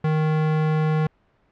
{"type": "tone", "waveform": "square", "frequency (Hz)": 155.56, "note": "D#3", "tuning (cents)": 0, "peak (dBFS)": -19, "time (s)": [0.04, 1.07], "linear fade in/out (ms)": 5, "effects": ["pink hiss -63 dBFS RMS until 1.51 s", "low-pass 2000 Hz 12 dB/octave"]}